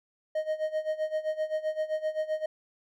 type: tone with tremolo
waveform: triangle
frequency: 622.3 Hz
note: D#5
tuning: in tune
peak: -23 dBFS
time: 0.35-2.46 s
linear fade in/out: 5 ms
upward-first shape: sine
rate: 7.7 Hz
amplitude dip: 85%
effects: none